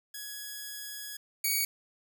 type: tone pair in turn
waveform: 5% pulse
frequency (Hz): 1673 / 2254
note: G#6 / C#7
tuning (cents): +12 / +28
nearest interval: perfect fourth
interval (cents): 516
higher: second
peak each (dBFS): -28 / -17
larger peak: second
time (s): 0.14-1.17 / 1.44-1.65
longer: first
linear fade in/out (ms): 5
effects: none